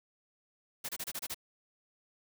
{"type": "noise bursts", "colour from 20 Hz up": "white", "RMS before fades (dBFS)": -38, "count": 7, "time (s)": [0.84, 1.345], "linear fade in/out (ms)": 10, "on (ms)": 49, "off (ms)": 27, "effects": []}